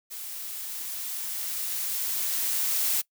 blue noise with level ramp, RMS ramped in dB -38 to -25 dBFS, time 0.1-3.02 s, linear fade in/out 20 ms, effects noise-tail reverb RT60 0.1 s tail -22 dB re dry

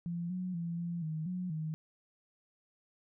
sine tone with pitch steps, 171.5 / 182.8 / 169.3 / 171.4 / 157.1 / 181.4 / 156.9 Hz, F3 / F#3 / E3 / F3 / D#3 / F#3 / D#3, -31 / -21 / +46 / -32 / +17 / -34 / +15 cents, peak -34 dBFS, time 0.06-1.74 s, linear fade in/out 0 ms, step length 240 ms, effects none

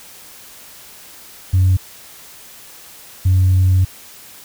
sine tone bursts at uneven times, 92.7 Hz, F#2, 4 cents sharp, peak -8 dBFS, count 2, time 1.53-1.77 / 3.25-3.85 s, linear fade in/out 10 ms, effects tanh soft clip ceiling -7 dBFS + white hiss -40 dBFS RMS until 4.44 s

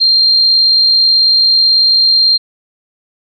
sine tone with amplitude modulation, 4186 Hz, C8, in tune, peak -5 dBFS, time 0-2.38 s, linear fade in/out 20 ms, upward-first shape sine, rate 78.2 Hz, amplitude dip 25%, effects none

